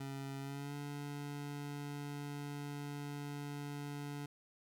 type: tone with pitch glide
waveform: 25% pulse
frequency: 137.2 to 144.27 Hz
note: C#3 to D3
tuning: -17 to -30 cents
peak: -38 dBFS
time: 0-4.26 s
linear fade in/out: 5 ms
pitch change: +87 cents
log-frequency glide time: 0.4-0.74 s
effects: none